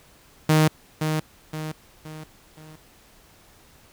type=tone with echo; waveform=sawtooth; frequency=155.56 Hz; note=D#3; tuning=in tune; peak=-11 dBFS; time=0.49-0.68 s; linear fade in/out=5 ms; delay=520 ms; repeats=4; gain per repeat=-7 dB; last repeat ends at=2.76 s; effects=pink hiss -54 dBFS RMS until 3.92 s